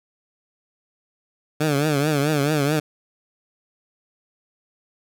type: tone with vibrato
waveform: 15% pulse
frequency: 147.3 Hz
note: D3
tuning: 6 cents sharp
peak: -12 dBFS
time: 1.6-2.8 s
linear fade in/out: 10 ms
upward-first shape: triangle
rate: 4.6 Hz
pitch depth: 130 cents each way
effects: none

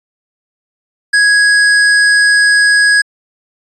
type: tone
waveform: square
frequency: 1661.2 Hz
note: G#6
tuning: in tune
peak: -7 dBFS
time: 1.13-3.02 s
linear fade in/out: 10 ms
effects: resampled to 24000 Hz

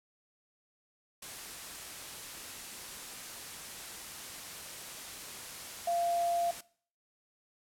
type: tone in noise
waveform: sine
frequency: 690 Hz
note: F5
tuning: 21 cents flat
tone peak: -28 dBFS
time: 5.87-6.51 s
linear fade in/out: 5 ms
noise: white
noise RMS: -44 dBFS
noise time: 1.22-6.61 s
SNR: +13 dB
effects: noise-tail reverb RT60 0.5 s tail -20 dB re dry + low-pass 12000 Hz 12 dB/octave

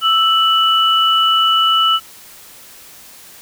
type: tone pair together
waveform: sine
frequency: 1318.5 / 2960 Hz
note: E6 / F#7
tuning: 0 / 0 cents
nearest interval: octave + major second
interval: 1400 cents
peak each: -13 dBFS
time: 0.01-2 s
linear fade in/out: 50 ms
effects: white hiss -40 dBFS RMS until 3.41 s

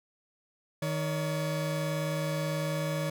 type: tone pair together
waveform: 40% pulse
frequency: 156.1 / 566 Hz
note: D#3 / C#5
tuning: +6 / +36 cents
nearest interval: octave + minor seventh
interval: 2230 cents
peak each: -30 / -33 dBFS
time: 0.82-3.1 s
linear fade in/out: 5 ms
effects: none

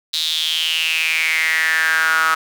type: tone with high-pass filter sweep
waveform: sawtooth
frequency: 160.3 Hz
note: E3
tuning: 48 cents flat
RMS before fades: -18 dBFS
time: 0.13-2.35 s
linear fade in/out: 10 ms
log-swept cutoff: 3900 to 1300 Hz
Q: 7.5
effects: none

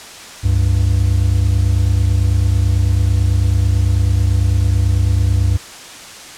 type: tone pair together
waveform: triangle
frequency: 69.3 / 98.37 Hz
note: C#2 / G2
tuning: 0 / +7 cents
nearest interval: tritone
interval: 607 cents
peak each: -13 / -11 dBFS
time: 0.43-5.58 s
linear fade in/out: 20 ms
effects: white hiss -34 dBFS RMS until 6.37 s + low-pass 8000 Hz 12 dB/octave

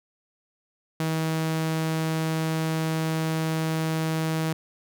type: tone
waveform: sawtooth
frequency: 159.9 Hz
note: D#3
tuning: 48 cents sharp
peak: -20 dBFS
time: 1-4.53 s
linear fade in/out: 2 ms
effects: none

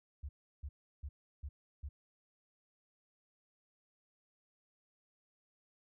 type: tone bursts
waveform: sine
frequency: 71 Hz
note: C#2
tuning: 42 cents sharp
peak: -40 dBFS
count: 5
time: 0.23-1.89 s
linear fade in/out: 10 ms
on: 60 ms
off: 340 ms
effects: none

